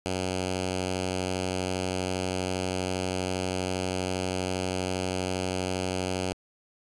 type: tone with notch filter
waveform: 5% pulse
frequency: 92.5 Hz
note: F#2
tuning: in tune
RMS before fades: -30 dBFS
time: 0.06-6.33 s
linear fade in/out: 0 ms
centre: 1100 Hz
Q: 1.4
effects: resampled to 24000 Hz